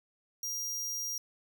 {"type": "tone", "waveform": "40% pulse", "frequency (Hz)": 5700, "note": "F8", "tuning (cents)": 34, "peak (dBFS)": -33, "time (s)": [0.43, 1.18], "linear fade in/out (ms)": 2, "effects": []}